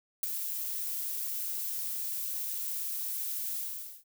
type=noise with ADSR envelope; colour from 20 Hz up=violet; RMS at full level=-28 dBFS; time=0.23-4.04 s; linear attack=4 ms; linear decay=13 ms; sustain=-7 dB; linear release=470 ms; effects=none